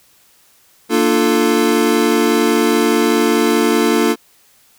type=chord; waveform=square; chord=Bb major seventh; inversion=none; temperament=equal with one note detuned; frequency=233.1 / 298.1 / 349.2 / 440 Hz; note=Bb3 / D4 / F4 / A4; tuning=0 / +26 / 0 / 0 cents; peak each=-18 dBFS; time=0.89-4.16 s; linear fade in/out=50 ms; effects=white hiss -52 dBFS RMS until 4.78 s